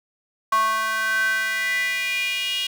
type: tone with high-pass filter sweep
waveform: square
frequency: 220 Hz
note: A3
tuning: in tune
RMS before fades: -23 dBFS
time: 0.52-2.67 s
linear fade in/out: 5 ms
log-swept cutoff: 1100 to 3000 Hz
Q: 6.9
effects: none